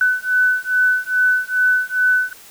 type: beating tone pair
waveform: sine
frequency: 1500 / 1502.4 Hz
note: F#6 / F#6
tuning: +23 / +26 cents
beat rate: 2.4 Hz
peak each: -17 dBFS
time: 0.01-2.33 s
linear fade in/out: 2 ms
effects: white hiss -43 dBFS RMS until 2.5 s